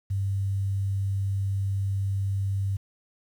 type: tone with quantisation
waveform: sine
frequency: 98 Hz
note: G2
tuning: in tune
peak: -24 dBFS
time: 0.1-2.77 s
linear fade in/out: 10 ms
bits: 9
effects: none